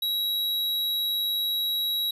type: tone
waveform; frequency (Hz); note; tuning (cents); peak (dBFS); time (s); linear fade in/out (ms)
square; 3867; B7; -37; -25; 0.02-2.11; 5
effects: resampled to 32000 Hz